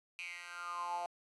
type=tone with high-pass filter sweep; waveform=10% pulse; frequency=174.61 Hz; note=F3; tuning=in tune; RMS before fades=-42 dBFS; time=0.19-1.06 s; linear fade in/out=0 ms; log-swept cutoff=2500 to 730 Hz; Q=8.8; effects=resampled to 24000 Hz